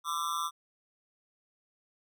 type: tone with amplitude modulation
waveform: square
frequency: 1178 Hz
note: D6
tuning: 5 cents sharp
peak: -27 dBFS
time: 0.04-0.51 s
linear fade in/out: 50 ms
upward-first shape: sine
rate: 159 Hz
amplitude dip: 100%
effects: none